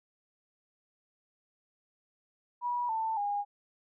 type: tone with pitch steps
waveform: sine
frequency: 970 / 889.5 / 815.7 Hz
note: B5 / A5 / G#5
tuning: -31 / +19 / -31 cents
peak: -29 dBFS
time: 2.61-3.45 s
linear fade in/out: 50 ms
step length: 280 ms
effects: none